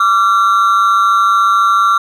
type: ring-modulated tone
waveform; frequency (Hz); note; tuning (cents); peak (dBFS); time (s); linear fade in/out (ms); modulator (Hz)
triangle; 1265; D#6; +28; -3; 0-1.98; 5; 102
effects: none